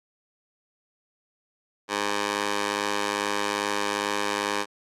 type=tone with high-pass filter; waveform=15% pulse; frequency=102.4 Hz; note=G#2; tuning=24 cents flat; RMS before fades=-27 dBFS; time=1.88-4.66 s; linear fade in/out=50 ms; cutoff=620 Hz; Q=0.79; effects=low-pass 8000 Hz 12 dB/octave + AAC 64 kbps